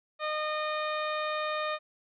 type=harmonic tone; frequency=612 Hz; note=D#5; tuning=29 cents flat; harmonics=1 / 2 / 3 / 4 / 5 / 6 / 7; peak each=-33 / -33 / -39 / -40 / -48 / -43 / -49 dBFS; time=0.19-1.79 s; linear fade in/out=50 ms; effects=none